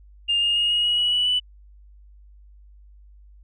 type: tone with pitch steps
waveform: sine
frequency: 2812 / 2835 / 2858 / 2881 / 2904 / 2928 / 2952 / 2976 Hz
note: F7 / F7 / F7 / F#7 / F#7 / F#7 / F#7 / F#7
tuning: +11 / +25 / +39 / -47 / -33 / -19 / -5 / +9 cents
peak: -17 dBFS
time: 0.28-1.4 s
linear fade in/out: 20 ms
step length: 140 ms
effects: tanh soft clip ceiling -14 dBFS + added 50 Hz sine -46 dBFS peak until 3.43 s